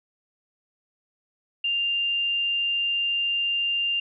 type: tone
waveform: sine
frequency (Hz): 2794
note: F7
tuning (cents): 0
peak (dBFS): -22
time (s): 1.64-4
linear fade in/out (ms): 5
effects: none